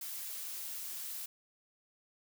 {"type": "noise", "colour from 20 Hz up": "blue", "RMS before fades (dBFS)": -42, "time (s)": [0.01, 1.26], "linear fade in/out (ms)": 5, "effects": []}